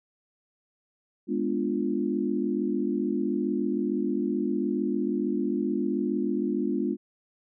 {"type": "chord", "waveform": "sine", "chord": "G# diminished seventh", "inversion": "none", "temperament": "equal", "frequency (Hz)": [207.7, 246.9, 293.7, 349.2], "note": ["G#3", "B3", "D4", "F4"], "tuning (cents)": [0, 0, 0, 0], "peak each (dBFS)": -30, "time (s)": [1.27, 6.97], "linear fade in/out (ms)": 50, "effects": []}